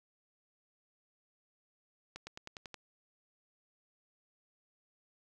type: accelerating click train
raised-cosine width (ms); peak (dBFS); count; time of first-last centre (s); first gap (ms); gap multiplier
0.2; -27; 7; 2.16-2.743; 110; 0.95
effects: none